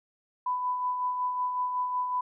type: tone with tremolo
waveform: sine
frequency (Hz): 997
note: B5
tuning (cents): +16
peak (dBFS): -25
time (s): 0.46-2.21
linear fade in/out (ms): 5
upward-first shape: sine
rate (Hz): 5.4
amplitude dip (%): 40
effects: none